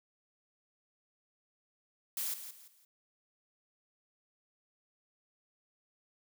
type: noise with echo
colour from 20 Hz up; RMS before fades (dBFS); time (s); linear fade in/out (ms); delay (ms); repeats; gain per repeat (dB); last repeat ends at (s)
blue; -36; 2.17-2.34; 2; 170; 3; -10; 2.85
effects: none